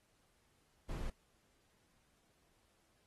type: noise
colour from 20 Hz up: brown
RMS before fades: -40 dBFS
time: 0.89-1.1 s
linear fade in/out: 5 ms
effects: pink hiss -75 dBFS RMS until 3.06 s + AAC 32 kbps